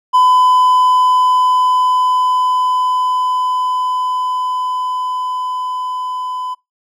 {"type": "tone with level ramp", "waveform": "triangle", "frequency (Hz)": 1007, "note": "B5", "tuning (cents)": 33, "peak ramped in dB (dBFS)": [-5, -18], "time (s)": [0.13, 6.55], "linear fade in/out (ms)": 20, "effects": ["noise-tail reverb RT60 0.2 s tail -24 dB re dry"]}